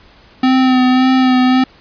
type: tone with vibrato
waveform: square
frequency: 256.9 Hz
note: C4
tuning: 32 cents flat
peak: -9 dBFS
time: 0.43-1.64 s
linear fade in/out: 5 ms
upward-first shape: sine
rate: 1.8 Hz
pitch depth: 23 cents each way
effects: pink hiss -45 dBFS RMS until 1.8 s + resampled to 11025 Hz